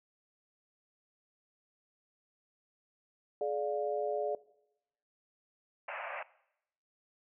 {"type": "chord", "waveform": "sine", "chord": "D diminished", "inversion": "second", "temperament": "just", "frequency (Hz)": [422.9, 587.3, 704.8], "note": ["Ab4", "D5", "F5"], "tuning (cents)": [31, 0, 16], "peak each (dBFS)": [-34, -34, -38], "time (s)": [3.41, 4.35], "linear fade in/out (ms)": 2}
{"type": "band-pass noise", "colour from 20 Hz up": "pink", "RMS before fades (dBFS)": -41, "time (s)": [5.88, 6.23], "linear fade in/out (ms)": 5, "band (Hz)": [540, 2700], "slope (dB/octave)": 96}
{"effects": ["noise-tail reverb RT60 0.8 s tail -20 dB re dry"]}